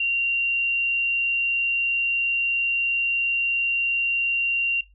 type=tone; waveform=sine; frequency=2763 Hz; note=F7; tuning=19 cents flat; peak=-20 dBFS; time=0-4.81 s; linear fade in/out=5 ms; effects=noise-tail reverb RT60 0.2 s tail -18 dB re dry + added 50 Hz sine -52 dBFS peak until 4.94 s